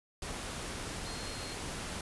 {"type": "tone in noise", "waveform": "sine", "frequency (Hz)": 4230, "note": "C8", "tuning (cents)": 18, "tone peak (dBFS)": -47, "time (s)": [1.06, 1.54], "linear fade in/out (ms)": 2, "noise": "pink", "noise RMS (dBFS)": -40, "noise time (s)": [0.22, 2.01], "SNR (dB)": -10, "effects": ["resampled to 24000 Hz"]}